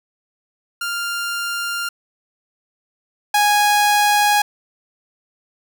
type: tone pair in turn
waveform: sawtooth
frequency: 1396.9 / 828.4 Hz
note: F6 / G#5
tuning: 0 / -5 cents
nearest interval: major sixth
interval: 905 cents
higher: first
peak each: -18 / -9 dBFS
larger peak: second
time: 0.81-1.89 / 3.34-4.42 s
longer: neither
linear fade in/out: 5 ms
effects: none